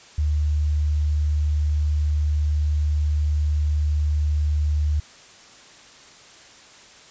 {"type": "tone", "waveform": "sine", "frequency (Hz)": 75, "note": "D2", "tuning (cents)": 37, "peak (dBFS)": -18, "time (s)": [0.18, 5], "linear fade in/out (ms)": 5, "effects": ["white hiss -47 dBFS RMS until 7.1 s", "resampled to 16000 Hz"]}